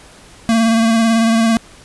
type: tone with vibrato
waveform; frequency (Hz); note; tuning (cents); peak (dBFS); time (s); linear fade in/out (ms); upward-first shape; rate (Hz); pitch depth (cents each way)
square; 226.7; A#3; -48; -11; 0.49-1.57; 0; sine; 18; 28
effects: pink hiss -42 dBFS RMS until 1.84 s + resampled to 24000 Hz